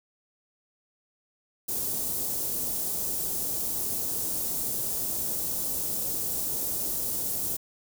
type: band-stop noise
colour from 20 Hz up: white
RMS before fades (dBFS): -30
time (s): 1.68-7.57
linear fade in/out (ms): 10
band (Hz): 530 to 7900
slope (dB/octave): 12
effects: none